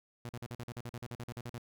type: tone bursts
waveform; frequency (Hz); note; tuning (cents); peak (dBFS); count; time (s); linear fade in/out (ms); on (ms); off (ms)
sawtooth; 120; B2; -49; -36; 16; 0.25-1.581; 0; 41; 45
effects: none